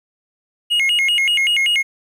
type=tone with vibrato; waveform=triangle; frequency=2489 Hz; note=D#7; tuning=in tune; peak=-12 dBFS; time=0.7-1.83 s; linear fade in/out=20 ms; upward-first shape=square; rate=5.2 Hz; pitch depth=250 cents each way; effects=9-bit